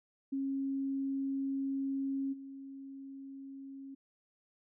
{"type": "tone with level steps", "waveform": "sine", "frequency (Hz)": 272.1, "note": "C#4", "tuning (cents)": -32, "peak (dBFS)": [-32, -44], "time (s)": [0.32, 3.95], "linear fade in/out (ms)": 10, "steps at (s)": 2.32, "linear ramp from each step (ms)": 20, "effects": []}